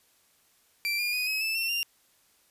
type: tone with pitch steps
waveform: 30% pulse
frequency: 2349 / 2416 / 2486 / 2557 / 2631 / 2706 / 2784 Hz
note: D7 / D7 / D#7 / D#7 / E7 / E7 / F7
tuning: 0 / +48 / -2 / +47 / -4 / +45 / -6 cents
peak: -24 dBFS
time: 0.85-1.83 s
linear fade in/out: 0 ms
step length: 140 ms
effects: white hiss -65 dBFS RMS until 2.5 s + resampled to 32000 Hz